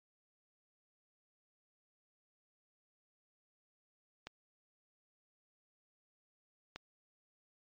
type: clicks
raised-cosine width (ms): 0.2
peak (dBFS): -25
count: 2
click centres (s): 4.27 / 6.76
effects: low-pass 5000 Hz 12 dB/octave + MP3 64 kbps